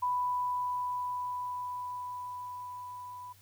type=tone with level ramp; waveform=sine; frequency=991 Hz; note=B5; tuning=6 cents sharp; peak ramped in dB=-27 to -42 dBFS; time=0.02-3.33 s; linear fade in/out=10 ms; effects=added 97 Hz sine -60 dBFS peak until 3.41 s + white hiss -62 dBFS RMS until 3.41 s